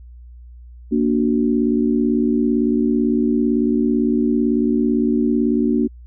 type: chord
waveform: sine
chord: Bb augmented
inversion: none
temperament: equal with one note detuned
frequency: 233.1 / 291 / 370 Hz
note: Bb3 / D4 / F#4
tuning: 0 / -16 / 0 cents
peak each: -17 / -19 / -22 dBFS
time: 0.91-5.88 s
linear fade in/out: 20 ms
effects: added 60 Hz sine -37 dBFS peak until 6.06 s